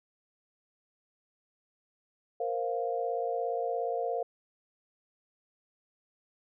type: chord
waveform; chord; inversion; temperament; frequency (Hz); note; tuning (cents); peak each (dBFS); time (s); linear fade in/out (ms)
sine; Bb suspended second; none; equal; 466.2 / 523.3 / 698.5; Bb4 / C5 / F5; 0 / 0 / 0; -33 / -35 / -33; 2.4-4.23; 5
effects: none